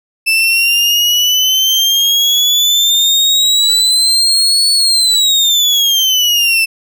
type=exponential two-way sweep; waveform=35% pulse; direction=up then down; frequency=2637 to 4435 to 2637 Hz; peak=-7 dBFS; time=0.26-6.66 s; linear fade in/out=20 ms; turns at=4.71 s; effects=none